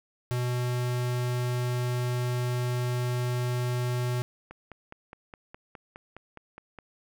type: tone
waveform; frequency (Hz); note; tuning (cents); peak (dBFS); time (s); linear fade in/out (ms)
square; 123.47; B2; 0; -27; 0.31-4.22; 0
type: click train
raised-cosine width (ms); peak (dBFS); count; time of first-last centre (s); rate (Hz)
0.5; -28; 12; 4.51-6.787; 4.83
effects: none